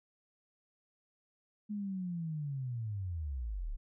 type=linear sweep; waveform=sine; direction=down; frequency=212.2 to 30.26 Hz; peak=-35 dBFS; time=1.69-3.77 s; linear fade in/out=20 ms; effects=none